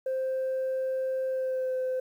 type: tone with pitch glide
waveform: sine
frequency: 523.3 to 514.6 Hz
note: C5 to C5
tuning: 0 to -29 cents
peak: -25 dBFS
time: 0.06-2 s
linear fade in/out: 5 ms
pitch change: -29 cents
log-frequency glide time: 1.28-1.75 s
effects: tanh soft clip ceiling -25 dBFS + 10-bit